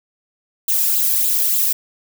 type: noise with flanger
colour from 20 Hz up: violet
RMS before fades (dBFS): -17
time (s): 0.68-1.73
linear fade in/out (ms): 5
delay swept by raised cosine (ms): 0.25 to 1.24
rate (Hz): 3.4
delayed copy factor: +0.65
effects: none